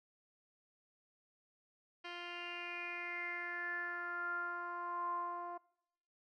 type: tone with low-pass filter sweep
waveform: 10% pulse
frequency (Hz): 349.2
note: F4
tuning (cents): 0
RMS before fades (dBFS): -42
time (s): 2.04-5.58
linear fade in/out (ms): 10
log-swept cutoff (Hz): 3300 to 880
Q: 8
effects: noise-tail reverb RT60 0.8 s tail -24 dB re dry